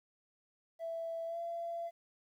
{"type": "tone with pitch glide", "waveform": "triangle", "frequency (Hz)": [662, 678.6], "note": ["E5", "F5"], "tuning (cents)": [7, -50], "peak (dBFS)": -33, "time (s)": [0.79, 1.91], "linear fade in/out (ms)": 50, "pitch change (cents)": 43, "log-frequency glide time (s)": [1.26, 1.38], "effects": ["tanh soft clip ceiling -35 dBFS", "12-bit"]}